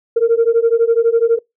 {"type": "beating tone pair", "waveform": "sine", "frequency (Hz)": [455.6, 467.6], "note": ["A#4", "A#4"], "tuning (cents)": [-40, 5], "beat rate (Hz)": 12, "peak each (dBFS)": -12, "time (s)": [0.16, 1.39], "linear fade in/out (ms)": 10, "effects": ["noise-tail reverb RT60 0.2 s tail -26 dB re dry", "tanh soft clip ceiling -5 dBFS"]}